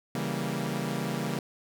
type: chord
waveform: sawtooth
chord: C# diminished seventh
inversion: none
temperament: equal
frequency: 138.59 / 164.81 / 196 / 233.1 Hz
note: C#3 / E3 / G3 / Bb3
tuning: 0 / 0 / 0 / 0 cents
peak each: -31 dBFS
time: 0.15-1.39 s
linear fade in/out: 2 ms
effects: none